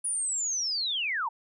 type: linear sweep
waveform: sine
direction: down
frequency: 9840 to 830.6 Hz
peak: -27 dBFS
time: 0.04-1.29 s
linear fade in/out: 10 ms
effects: none